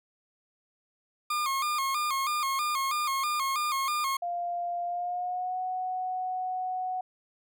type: tone with vibrato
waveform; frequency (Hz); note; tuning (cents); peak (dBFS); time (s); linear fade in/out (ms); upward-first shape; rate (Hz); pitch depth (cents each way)
40% pulse; 1143; D6; -47; -26; 1.3-4.17; 5; square; 3.1; 95
type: tone with pitch glide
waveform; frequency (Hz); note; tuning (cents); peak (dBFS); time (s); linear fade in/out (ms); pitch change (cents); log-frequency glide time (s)
sine; 698.5 to 740; F5 to F#5; 0 to 0; -29; 4.22-7.01; 5; +100; 4.85-5.59
effects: none